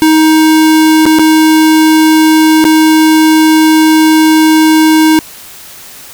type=tone with dropouts; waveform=square; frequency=314.6 Hz; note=D#4; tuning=19 cents sharp; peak=-4 dBFS; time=0.02-5.19 s; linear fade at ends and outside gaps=0 ms; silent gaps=1.055-1.063 / 1.187-1.194 / 2.642-2.651 s; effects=white hiss -31 dBFS RMS until 6.13 s